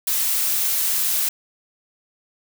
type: noise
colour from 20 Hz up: blue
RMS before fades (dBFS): -21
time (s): 0.07-1.29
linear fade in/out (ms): 5
effects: none